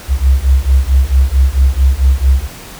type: beating tone pair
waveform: sine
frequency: 64.3 / 68.8 Hz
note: C2 / C#2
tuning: -30 / -12 cents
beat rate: 4.5 Hz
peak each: -10 dBFS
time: 0.08-2.48 s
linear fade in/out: 50 ms
effects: pink hiss -32 dBFS RMS until 2.79 s